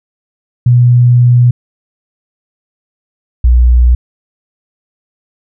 sine tone pair in turn, 122.3 / 60.66 Hz, B2 / B1, -16 / -30 cents, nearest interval octave, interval 1214 cents, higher first, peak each -3 dBFS, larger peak neither, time 0.66-1.51 / 3.44-3.95 s, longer first, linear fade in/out 5 ms, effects none

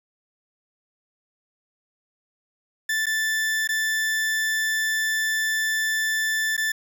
40% pulse tone with dropouts, 1760 Hz, A6, in tune, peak -21 dBFS, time 2.89-6.72 s, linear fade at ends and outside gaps 5 ms, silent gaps 3.058-3.066 / 3.675-3.689 / 6.567-6.577 s, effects none

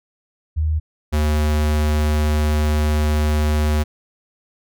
sine / square tone pair in turn, 77.78 / 75.65 Hz, D#2 / D#2, 0 / -48 cents, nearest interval unison, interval 48 cents, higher first, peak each -16 / -16 dBFS, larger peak neither, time 0.56-0.8 / 1.12-3.84 s, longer second, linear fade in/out 20 ms, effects none

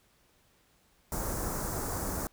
pink band-stop noise, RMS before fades -34 dBFS, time 1.12-2.27 s, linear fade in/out 0 ms, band 1500 to 6000 Hz, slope 24 dB/octave, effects pink hiss -67 dBFS RMS until 2.32 s

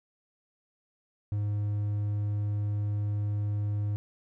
triangle tone, 103.5 Hz, G#2, 5 cents flat, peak -25 dBFS, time 1.32-3.96 s, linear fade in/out 0 ms, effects none

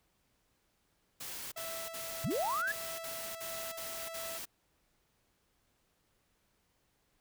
white noise bursts, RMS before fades -43 dBFS, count 9, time 1.2-4.456 s, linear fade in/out 10 ms, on 320 ms, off 47 ms
sawtooth tone with tremolo, 659.3 Hz, E5, in tune, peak -38 dBFS, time 1.56-4.38 s, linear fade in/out 5 ms, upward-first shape sine, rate 1.6 Hz, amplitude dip 30%
sine linear sweep, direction up, 85.3 to 1739 Hz, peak -31 dBFS, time 2.24-2.72 s, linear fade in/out 5 ms
effects pink hiss -75 dBFS RMS until 7.2 s

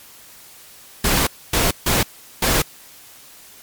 pink noise bursts at uneven times, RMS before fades -17 dBFS, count 4, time 1.04-1.27 / 1.53-1.71 / 1.86-2.03 / 2.42-2.62 s, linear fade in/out 5 ms, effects white hiss -44 dBFS RMS until 3.62 s + MP3 96 kbps

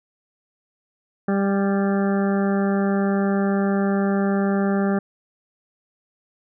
harmonic tone with a mistuned harmonic, 197.7 Hz, G3, 15 cents sharp, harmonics 1 / 2 / 3 / 4 / 6 / 7 / 8 / 9, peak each -19 / -25 / -29 / -31 / -35 / -36 / -37 / -38 dBFS, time 1.28-4.99 s, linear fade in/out 5 ms, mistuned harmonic 9, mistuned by -31 cents, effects none

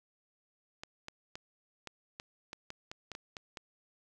clicks, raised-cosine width 0.2 ms, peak -25 dBFS, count 12, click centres 0.835 / 1.084 / 1.355 / 1.873 / 2.199 / 2.531 / 2.704 / 2.915 / 3.117 / 3.151 / 3.368 / 3.572 s, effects none

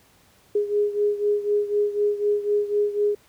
sine beating tone pair, 412.5 / 416.5 Hz, G#4 / G#4, -12 / +5 cents, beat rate 4 Hz, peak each -21 / -25 dBFS, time 0.55-3.15 s, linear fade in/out 5 ms, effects pink hiss -57 dBFS RMS until 3.28 s + high-pass 60 Hz 12 dB/octave

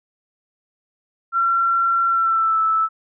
sine tone with pitch glide, 1362 to 1313.3 Hz, F6 to E6, -44 to -7 cents, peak -15 dBFS, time 1.32-2.89 s, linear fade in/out 50 ms, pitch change -63 cents, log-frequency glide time 2.07-2.6 s, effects none

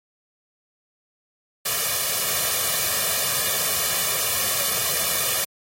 white noise with comb filter, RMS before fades -23 dBFS, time 1.65-5.45 s, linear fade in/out 10 ms, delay 1.7 ms, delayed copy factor +0.8, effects high-pass 100 Hz 12 dB/octave + AAC 48 kbps

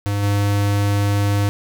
square tone with level steps, 101.5 Hz, G#2, 39 cents flat, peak -19 / -16 dBFS, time 0.06-1.49 s, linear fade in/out 0 ms, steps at 0.22 s, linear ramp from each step 20 ms, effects none

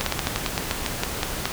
slowing click train, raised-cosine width 0.2 ms, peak -5 dBFS, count 13, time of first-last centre 0.01-1.455 s, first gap 53 ms, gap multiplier 1.14, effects pink hiss -30 dBFS RMS until 1.52 s

